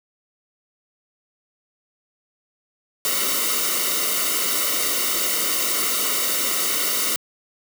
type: noise with comb filter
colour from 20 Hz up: white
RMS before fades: -22 dBFS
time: 3.05-7.16 s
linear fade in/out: 0 ms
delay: 1.2 ms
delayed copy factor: -0.8
effects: high-pass 200 Hz 12 dB/octave